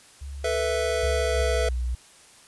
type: tone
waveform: sine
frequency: 69.8 Hz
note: C#2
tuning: 13 cents sharp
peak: -33 dBFS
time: 0.21-1.43 s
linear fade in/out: 10 ms
type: chord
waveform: square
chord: A suspended second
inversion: none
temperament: equal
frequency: 440 / 493.9 / 659.3 Hz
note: A4 / B4 / E5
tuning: 0 / 0 / 0 cents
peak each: -30 / -28 / -28 dBFS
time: 0.44-1.69 s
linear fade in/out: 5 ms
type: tone with pitch glide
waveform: sine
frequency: 69 to 61.12 Hz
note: C#2 to B1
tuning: -7 to -17 cents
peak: -24 dBFS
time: 1.03-1.95 s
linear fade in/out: 5 ms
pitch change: -210 cents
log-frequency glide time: 1.19-1.78 s
effects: white hiss -52 dBFS RMS until 2.47 s + resampled to 24000 Hz